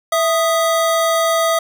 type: tone pair together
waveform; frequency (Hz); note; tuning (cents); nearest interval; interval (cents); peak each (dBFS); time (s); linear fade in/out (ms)
square; 659.3 / 1244.5; E5 / D#6; 0 / 0; major seventh; 1100; -16 / -19; 0.12-1.59; 5
effects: none